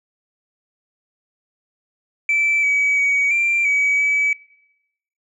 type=tone with pitch steps; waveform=sine; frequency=2323 / 2276 / 2258 / 2365 / 2274 / 2289 Hz; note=D7 / C#7 / C#7 / D7 / C#7 / D7; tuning=-20 / +45 / +31 / +12 / +44 / -45 cents; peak=-13 dBFS; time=2.29-4.33 s; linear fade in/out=2 ms; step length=340 ms; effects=noise-tail reverb RT60 0.9 s tail -23 dB re dry + tanh soft clip ceiling -12 dBFS